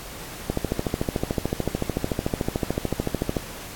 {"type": "click train", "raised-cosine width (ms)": 2, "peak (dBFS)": -9, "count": 40, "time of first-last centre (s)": [0.5, 3.368], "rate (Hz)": 13.6, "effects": ["pink hiss -38 dBFS RMS until 3.75 s", "AAC 64 kbps"]}